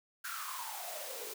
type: noise with high-pass filter sweep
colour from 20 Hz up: white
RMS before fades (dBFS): -42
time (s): 0.24-1.34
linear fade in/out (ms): 10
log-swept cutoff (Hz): 1500 to 400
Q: 9.2
effects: none